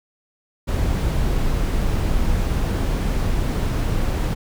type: noise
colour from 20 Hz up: brown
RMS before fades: -20 dBFS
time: 0.67-4.35 s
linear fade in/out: 20 ms
effects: none